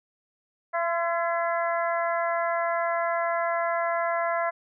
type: harmonic tone with a mistuned harmonic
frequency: 337.9 Hz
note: E4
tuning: 43 cents sharp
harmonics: 2 / 3 / 4 / 5 / 6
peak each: -26 / -30 / -32 / -34 / -36 dBFS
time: 0.73-4.51 s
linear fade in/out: 20 ms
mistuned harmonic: 3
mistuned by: +26 cents
effects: none